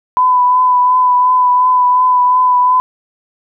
sine tone with vibrato, 1000 Hz, B5, 21 cents sharp, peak -7 dBFS, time 0.17-2.8 s, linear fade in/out 0 ms, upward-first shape triangle, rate 2.8 Hz, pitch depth 23 cents each way, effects none

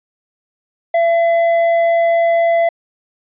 triangle tone with hard clipping, 674 Hz, E5, 38 cents sharp, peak -12 dBFS, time 0.94-2.69 s, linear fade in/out 5 ms, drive 9 dB, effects resampled to 8000 Hz

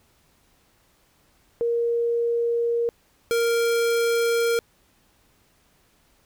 sine / square tone pair in turn, 469.2 / 466 Hz, A#4 / A#4, +11 / -1 cents, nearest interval unison, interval 12 cents, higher first, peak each -20 dBFS, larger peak neither, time 1.61-2.89 / 3.31-4.59 s, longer neither, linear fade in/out 0 ms, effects pink hiss -62 dBFS RMS until 6.25 s

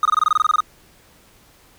triangle tone bursts, 1244.5 Hz, D#6, in tune, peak -10 dBFS, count 13, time 0.03-0.605 s, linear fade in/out 2 ms, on 23 ms, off 23 ms, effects pink hiss -52 dBFS RMS until 1.78 s

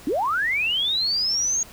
sine linear sweep, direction up, 247.5 to 6645 Hz, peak -20 dBFS, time 0.07-1.63 s, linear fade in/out 2 ms, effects pink hiss -45 dBFS RMS until 1.72 s

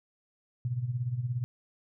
sine tone with tremolo, 122.6 Hz, B2, 12 cents flat, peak -26 dBFS, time 0.65-1.44 s, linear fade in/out 0 ms, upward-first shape sine, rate 17 Hz, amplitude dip 70%, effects none

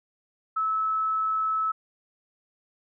sine tone, 1301 Hz, E6, 23 cents flat, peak -23 dBFS, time 0.56-1.72 s, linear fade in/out 10 ms, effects none

